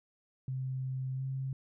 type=tone with pitch glide; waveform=sine; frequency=130.81 to 133.25 Hz; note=C3 to C3; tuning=0 to +32 cents; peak=-33 dBFS; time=0.48-1.53 s; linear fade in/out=2 ms; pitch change=+32 cents; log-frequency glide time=1.14-1.23 s; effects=none